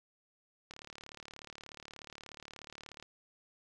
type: click train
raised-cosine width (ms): 0.2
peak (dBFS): -30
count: 86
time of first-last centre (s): 0.71-3.026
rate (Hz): 36.7
effects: none